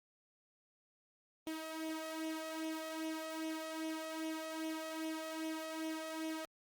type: tone with flanger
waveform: sawtooth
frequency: 318.3 Hz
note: D#4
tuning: 39 cents sharp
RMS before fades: -42 dBFS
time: 1.47-6.45 s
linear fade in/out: 0 ms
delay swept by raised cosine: 0.32 to 1.62 ms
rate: 2.5 Hz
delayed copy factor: +0.6
effects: Opus 24 kbps